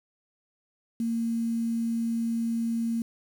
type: tone with quantisation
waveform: sine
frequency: 230 Hz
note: A#3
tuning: 23 cents flat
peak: -25 dBFS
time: 1-3.02 s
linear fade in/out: 2 ms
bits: 8
effects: none